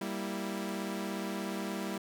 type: chord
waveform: sawtooth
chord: E diminished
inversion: first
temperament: equal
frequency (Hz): 196 / 233.1 / 329.6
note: G3 / Bb3 / E4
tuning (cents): 0 / 0 / 0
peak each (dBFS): -33 / -37 / -36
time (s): 0.01-1.98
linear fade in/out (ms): 5
effects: none